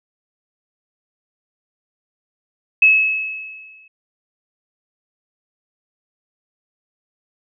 sine tone with exponential decay, 2584 Hz, E7, 35 cents flat, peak -6 dBFS, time 2.82-3.88 s, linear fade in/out 5 ms, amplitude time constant 230 ms, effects none

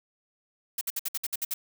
blue noise bursts, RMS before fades -30 dBFS, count 9, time 0.78-1.54 s, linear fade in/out 5 ms, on 32 ms, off 59 ms, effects none

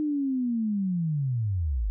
sine linear sweep, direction down, 307.7 to 45.74 Hz, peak -24 dBFS, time 0-1.9 s, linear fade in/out 0 ms, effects none

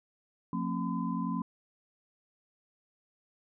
sine tone cluster, 176.3 / 226.4 / 268.2 / 1016 Hz, F3 / A3 / C4 / B5, +17 / +50 / +43 / +49 cents, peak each -34 / -35 / -36 / -38 dBFS, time 0.53-1.42 s, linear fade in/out 2 ms, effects none

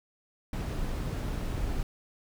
brown noise, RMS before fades -32 dBFS, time 0.53-1.83 s, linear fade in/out 2 ms, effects none

